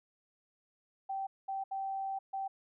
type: tone bursts at uneven times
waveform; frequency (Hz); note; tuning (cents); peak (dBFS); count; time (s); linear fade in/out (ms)
sine; 777; G5; -16; -34; 4; 1.09-1.27 / 1.48-1.64 / 1.71-2.19 / 2.33-2.48; 10
effects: none